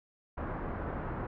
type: low-pass noise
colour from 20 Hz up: pink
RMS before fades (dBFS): -37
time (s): 0.37-1.27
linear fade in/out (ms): 10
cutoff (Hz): 1500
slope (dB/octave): 24
effects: none